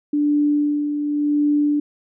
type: tone with tremolo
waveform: sine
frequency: 293.7 Hz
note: D4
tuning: in tune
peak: -14 dBFS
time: 0.13-1.8 s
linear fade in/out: 5 ms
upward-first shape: sine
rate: 0.9 Hz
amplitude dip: 50%
effects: none